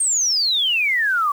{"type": "exponential sweep", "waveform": "sine", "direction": "down", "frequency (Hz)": [8780, 1121], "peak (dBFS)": -16, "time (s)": [0, 1.32], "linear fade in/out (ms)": 5, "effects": ["7-bit"]}